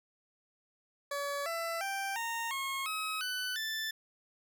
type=tone with pitch steps; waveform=20% pulse; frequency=568 / 667.7 / 784.9 / 922.7 / 1084.7 / 1275.1 / 1499 / 1762.1 Hz; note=C#5 / E5 / G5 / A#5 / C#6 / D#6 / F#6 / A6; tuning=+42 / +22 / +2 / -18 / -38 / +42 / +22 / +2 cents; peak=-29 dBFS; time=1.11-3.91 s; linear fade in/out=5 ms; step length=350 ms; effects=none